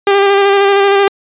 sawtooth tone with vibrato, 397.8 Hz, G4, 25 cents sharp, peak -3 dBFS, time 0.07-1.08 s, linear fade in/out 2 ms, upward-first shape square, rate 13 Hz, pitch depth 18 cents each way, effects resampled to 8000 Hz

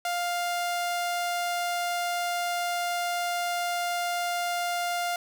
sawtooth tone, 701 Hz, F5, 6 cents sharp, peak -23 dBFS, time 0.05-5.16 s, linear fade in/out 2 ms, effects none

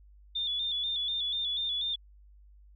sine tone with vibrato, 3513 Hz, A7, 3 cents flat, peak -29 dBFS, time 0.35-1.96 s, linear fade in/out 10 ms, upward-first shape square, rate 4.1 Hz, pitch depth 48 cents each way, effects added 50 Hz sine -53 dBFS peak until 2.75 s

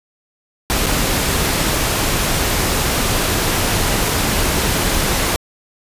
pink noise with dropouts, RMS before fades -17 dBFS, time 0.7-5.36 s, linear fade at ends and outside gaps 0 ms, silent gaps 0.861-0.866 s, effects resampled to 32000 Hz

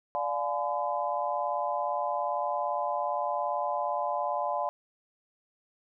sine chord, D diminished seventh, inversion none, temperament just, 587.3 / 704.8 / 845.8 / 1014.9 Hz, D5 / F5 / Ab5 / Cb6, 0 / +16 / +31 / +47 cents, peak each -33 dBFS, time 0.15-4.69 s, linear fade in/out 0 ms, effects none

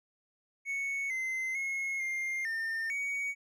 triangle tone with pitch steps, 2214 / 2066 / 2168 / 2112 / 1809 / 2246 Hz, C#7 / C7 / C#7 / C7 / A6 / C#7, -3 / -22 / -39 / +16 / +48 / +22 cents, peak -30 dBFS, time 0.65-3.35 s, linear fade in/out 50 ms, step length 450 ms, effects none

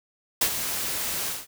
white noise with ADSR envelope, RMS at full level -20 dBFS, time 0.41-1.47 s, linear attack 6 ms, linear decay 76 ms, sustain -9 dB, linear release 190 ms, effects none

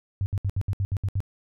sine tone bursts, 98 Hz, G2, in tune, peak -22 dBFS, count 9, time 0.21-1.204 s, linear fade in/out 0 ms, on 50 ms, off 68 ms, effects none

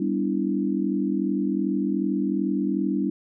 sine chord, E minor seventh, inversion first, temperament equal with one note detuned, 196 / 246.9 / 289.5 / 329.6 Hz, G3 / B3 / D4 / E4, 0 / 0 / -25 / 0 cents, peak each -26 / -30 / -26 / -28 dBFS, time 0-3.1 s, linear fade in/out 5 ms, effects none

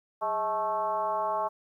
sine tone with frequency modulation, 868 Hz, A5, 24 cents flat, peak -26 dBFS, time 0.21-1.49 s, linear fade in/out 20 ms, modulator 228 Hz, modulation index 1.3, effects 11-bit

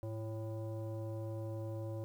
sine tone with frequency modulation, 107.6 Hz, A2, 38 cents flat, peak -38 dBFS, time 0.03-2.04 s, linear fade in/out 0 ms, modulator 444 Hz, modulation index 0.86, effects 11-bit

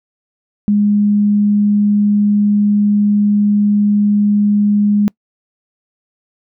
sine tone, 206.3 Hz, G#3, 11 cents flat, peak -9 dBFS, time 0.68-5.08 s, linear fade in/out 0 ms, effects noise-tail reverb RT60 0.1 s tail -26 dB re dry

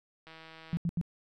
click train, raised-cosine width 0.3 ms, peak -34 dBFS, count 81, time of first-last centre 0.27-0.767 s, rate 161 Hz
sine tone bursts, 169.7 Hz, F3, 49 cents flat, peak -27 dBFS, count 3, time 0.73-1.013 s, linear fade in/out 0 ms, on 41 ms, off 80 ms
effects none

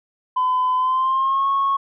sine tone with pitch glide, 1013 to 1098.3 Hz, B5 to C#6, +44 to -16 cents, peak -15 dBFS, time 0.36-1.77 s, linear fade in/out 10 ms, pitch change +140 cents, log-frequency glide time 0.76-1.48 s, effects tanh soft clip ceiling -13 dBFS

